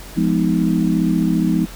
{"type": "chord", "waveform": "sine", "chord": "F half-diminished seventh", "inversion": "none", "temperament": "just", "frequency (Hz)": [174.61, 209.5, 251.4, 314.3], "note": ["F3", "Ab3", "Cb4", "Eb4"], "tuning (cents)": [0, 15, 31, 18], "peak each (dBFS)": [-18, -20, -21, -20], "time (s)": [0.16, 1.66], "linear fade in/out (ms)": 20, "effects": ["added 44 Hz sine -36 dBFS peak until 1.75 s", "pink hiss -38 dBFS RMS until 1.75 s"]}